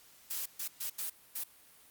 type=noise bursts at uneven times; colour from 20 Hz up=blue; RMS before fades=-37 dBFS; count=5; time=0.3-0.46 / 0.59-0.68 / 0.8-0.9 / 0.98-1.1 / 1.35-1.44 s; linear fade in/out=10 ms; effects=white hiss -60 dBFS RMS until 1.9 s + Opus 48 kbps